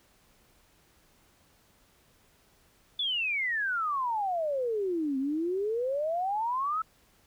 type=exponential two-way sweep; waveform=sine; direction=down then up; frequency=3513 to 260.6 to 1328 Hz; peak=-27 dBFS; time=2.99-6.82 s; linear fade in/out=5 ms; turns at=5.18 s; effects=pink hiss -64 dBFS RMS until 7.26 s